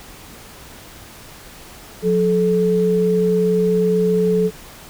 sine tone pair together, 180 / 433.5 Hz, F#3 / A4, -47 / -26 cents, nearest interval octave + minor third, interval 1521 cents, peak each -18 / -15 dBFS, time 2.02-4.51 s, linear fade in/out 50 ms, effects pink hiss -40 dBFS RMS until 4.89 s

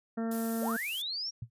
harmonic tone, 227.2 Hz, A#3, 44 cents flat, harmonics 1 / 2 / 3 / 4 / 5 / 6 / 7 / 8, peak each -31 / -39 / -41 / -52 / -54 / -47 / -54 / -53 dBFS, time 0.17-0.77 s, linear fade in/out 10 ms
violet noise, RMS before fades -39 dBFS, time 0.31-1.02 s, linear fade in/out 5 ms
sine linear sweep, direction up, 413.5 to 5690 Hz, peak -33 dBFS, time 0.61-1.31 s, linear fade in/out 20 ms
sine tone with exponential decay, 116.54 Hz, A#2, in tune, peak -32 dBFS, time 1.42-1.5 s, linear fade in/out 5 ms, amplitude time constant 16 ms
effects resampled to 32000 Hz

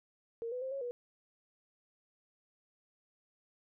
sine tone with pitch steps, 462 / 499.5 / 525 / 549 / 485.6 Hz, A#4 / B4 / C5 / C#5 / B4, -16 / +20 / +6 / -17 / -29 cents, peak -36 dBFS, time 0.42-0.91 s, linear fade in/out 0 ms, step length 98 ms, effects none

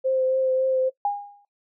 sine tone with vibrato, 522 Hz, C5, 4 cents flat, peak -19 dBFS, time 0.04-0.9 s, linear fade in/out 20 ms, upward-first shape triangle, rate 3.6 Hz, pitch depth 18 cents each way
sine tone with exponential decay, 814 Hz, G#5, 35 cents flat, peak -18 dBFS, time 1.05-1.45 s, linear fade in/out 2 ms, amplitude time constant 86 ms
effects noise-tail reverb RT60 0.1 s tail -18 dB re dry

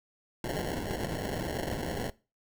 violet noise with sample-and-hold, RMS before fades -34 dBFS, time 0.44-2.1 s, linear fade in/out 2 ms, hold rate 1225 Hz, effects noise-tail reverb RT60 0.3 s tail -20 dB re dry

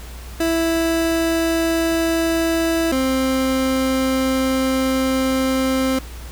30% pulse tone pair in turn, 329.6 / 262.9 Hz, E4 / C4, 0 / +8 cents, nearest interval major third, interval 392 cents, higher first, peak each -14 dBFS, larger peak neither, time 0.4-2.92 / 2.92-5.99 s, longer second, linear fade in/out 5 ms, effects added 60 Hz sine -32 dBFS peak until 6.31 s + pink hiss -40 dBFS RMS until 6.31 s

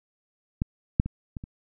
clicks, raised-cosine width 5 ms, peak -12 / -6 / -19 / -22 / -25 dBFS, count 5, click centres 0.619 / 0.999 / 1.06 / 1.368 / 1.439 s, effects none

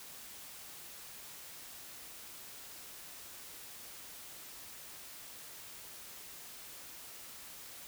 silence, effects white hiss -50 dBFS RMS until 7.87 s

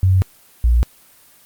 sine tone pair in turn, 93.8 / 59.09 Hz, F#2 / A#1, +24 / +24 cents, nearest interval minor sixth, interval 800 cents, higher first, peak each -10 dBFS, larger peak neither, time 0.03-0.22 / 0.64-0.83 s, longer neither, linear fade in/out 0 ms, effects white hiss -49 dBFS RMS until 1.45 s + Opus 24 kbps

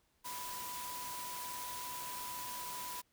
sine tone in noise, 987.8 Hz, B5, in tune, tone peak -44 dBFS, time 0.24-3.02 s, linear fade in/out 20 ms, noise white, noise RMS -45 dBFS, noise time 0.24-3.02 s, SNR -2 dB, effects pink hiss -75 dBFS RMS until 3.12 s

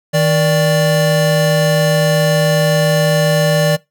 square tone pair together, 157.68 / 587.3 Hz, D#3 / D5, +23 / 0 cents, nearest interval octave + major seventh, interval 2277 cents, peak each -14 dBFS, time 0.13-3.77 s, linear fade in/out 20 ms, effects noise-tail reverb RT60 0.2 s tail -22 dB re dry

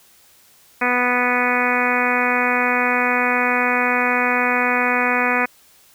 harmonic tone, 246.9 Hz, B3, in tune, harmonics 1 / 2 / 3 / 4 / 5 / 6 / 7 / 8 / 9 / 10, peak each -25 / -25 / -25 / -25 / -25 / -25 / -25 / -25 / -25 / -25 dBFS, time 0.81-5.46 s, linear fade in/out 10 ms, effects white hiss -52 dBFS RMS until 5.94 s

